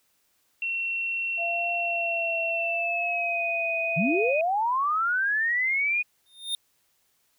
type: tone with pitch glide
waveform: sine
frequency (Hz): 2719 to 2493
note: F7 to D#7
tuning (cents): -47 to +3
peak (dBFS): -26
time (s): 0.62-4.41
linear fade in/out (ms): 2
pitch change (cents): -150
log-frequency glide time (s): 2.47-3.42
type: tone with vibrato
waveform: sine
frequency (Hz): 680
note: F5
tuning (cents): -46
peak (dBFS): -29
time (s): 1.37-4.34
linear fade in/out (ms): 50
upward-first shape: triangle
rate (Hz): 0.72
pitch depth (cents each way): 42
type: linear sweep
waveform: sine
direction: up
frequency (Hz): 138.59 to 2482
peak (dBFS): -22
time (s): 3.96-6.03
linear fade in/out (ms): 20
type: tone with exponential growth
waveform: square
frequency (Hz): 3648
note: A#7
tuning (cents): -38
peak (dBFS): -24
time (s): 6.26-6.55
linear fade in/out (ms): 1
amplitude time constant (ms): 62
effects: white hiss -69 dBFS RMS until 7.38 s